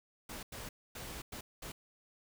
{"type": "noise bursts at uneven times", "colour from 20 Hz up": "pink", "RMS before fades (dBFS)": -45, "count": 5, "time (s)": [[0.29, 0.43], [0.52, 0.69], [0.95, 1.22], [1.32, 1.41], [1.62, 1.72]], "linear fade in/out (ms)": 5, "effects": []}